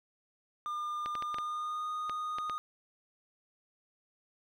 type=tone with pitch glide; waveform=triangle; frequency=1205 to 1234.6 Hz; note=D6 to D#6; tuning=+44 to -14 cents; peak=-32 dBFS; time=0.66-2.58 s; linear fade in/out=0 ms; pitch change=+42 cents; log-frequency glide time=1.22-1.9 s
type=clicks; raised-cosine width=0.3 ms; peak=-24 dBFS; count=8; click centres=1.06 / 1.153 / 1.224 / 1.344 / 1.385 / 2.096 / 2.385 / 2.497 s
effects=none